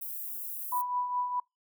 white high-pass noise, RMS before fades -38 dBFS, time 0.01-0.82 s, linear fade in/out 10 ms, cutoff 12000 Hz, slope 24 dB/octave
sine tone with tremolo, 987.8 Hz, B5, in tune, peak -26 dBFS, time 0.72-1.4 s, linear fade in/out 5 ms, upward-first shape triangle, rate 4.8 Hz, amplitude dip 60%
effects noise-tail reverb RT60 0.2 s tail -26 dB re dry

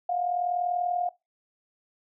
sine tone with amplitude modulation, 711 Hz, F5, 31 cents sharp, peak -22 dBFS, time 0.09-1.09 s, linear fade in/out 5 ms, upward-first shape sine, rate 40.3 Hz, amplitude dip 65%, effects noise-tail reverb RT60 0.2 s tail -20 dB re dry

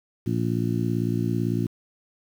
harmonic tone, 57.9 Hz, A#1, 11 cents flat, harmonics 2 / 3 / 4 / 5 / 6, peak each -26 / -28 / -29 / -30 / -31 dBFS, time 0.26-1.67 s, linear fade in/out 10 ms, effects 8-bit

